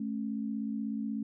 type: tone pair together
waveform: sine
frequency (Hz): 216.8 / 273.2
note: A3 / C#4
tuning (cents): -25 / -25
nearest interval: major third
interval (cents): 400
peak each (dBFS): -33 / -37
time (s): 0-1.23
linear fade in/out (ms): 5
effects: none